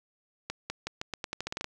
accelerating click train, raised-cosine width 0.2 ms, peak -16 dBFS, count 13, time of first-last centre 0.5-1.644 s, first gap 200 ms, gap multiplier 0.85, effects none

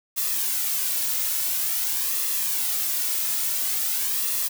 blue noise with flanger, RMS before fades -25 dBFS, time 0.16-4.49 s, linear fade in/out 20 ms, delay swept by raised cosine 1.3 to 2.6 ms, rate 0.48 Hz, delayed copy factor -0.55, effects none

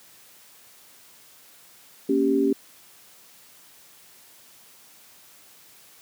sine chord, G diminished, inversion first, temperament equal, 233.1 / 277.2 / 392 Hz, Bb3 / Db4 / G4, 0 / 0 / 0 cents, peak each -27 / -21 / -22 dBFS, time 2.09-2.53 s, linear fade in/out 5 ms, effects white hiss -52 dBFS RMS until 6.01 s + high-pass 100 Hz 12 dB/octave

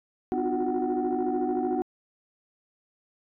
sine tone cluster, 252.9 / 304.8 / 354.4 / 367.9 / 747 Hz, B3 / D#4 / F4 / F#4 / F#5, +41 / -36 / +25 / -10 / +16 cents, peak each -30 dBFS, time 0.32-1.82 s, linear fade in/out 0 ms, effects tanh soft clip ceiling -18 dBFS

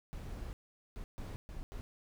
brown noise bursts at uneven times, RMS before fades -43 dBFS, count 5, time 0.13-0.53 / 0.96-1.04 / 1.18-1.36 / 1.49-1.63 / 1.72-1.81 s, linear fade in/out 0 ms, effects none

